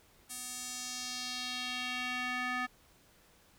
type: tone with band-pass filter sweep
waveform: square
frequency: 250 Hz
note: B3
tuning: 21 cents sharp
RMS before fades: -38 dBFS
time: 0.29-2.67 s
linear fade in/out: 20 ms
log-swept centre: 9600 to 1600 Hz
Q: 1.8
effects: pink hiss -64 dBFS RMS until 3.58 s